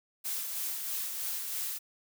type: noise with tremolo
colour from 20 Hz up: blue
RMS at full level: -34 dBFS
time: 0.24-1.79 s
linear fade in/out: 20 ms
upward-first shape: sine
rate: 3.1 Hz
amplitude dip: 35%
effects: none